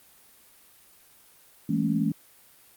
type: chord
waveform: sine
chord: A major seventh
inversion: second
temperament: equal with one note detuned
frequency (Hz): 164.81 / 207.7 / 225.8 / 277.2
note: E3 / G#3 / A3 / C#4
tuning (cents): 0 / 0 / +45 / 0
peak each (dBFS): -28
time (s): 1.69-2.12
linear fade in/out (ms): 5
effects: white hiss -56 dBFS RMS until 2.76 s + Opus 32 kbps